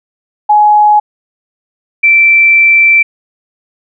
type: tone pair in turn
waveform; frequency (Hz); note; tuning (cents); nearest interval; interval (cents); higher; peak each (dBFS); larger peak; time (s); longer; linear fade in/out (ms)
sine; 840 / 2338; G#5 / D7; +19 / -8; octave + tritone; 1773; second; -3; neither; 0.49-1 / 2.03-3.03; second; 10
effects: none